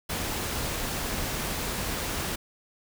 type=noise; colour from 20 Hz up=pink; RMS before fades=-31 dBFS; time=0.09-2.36 s; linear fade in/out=10 ms; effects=none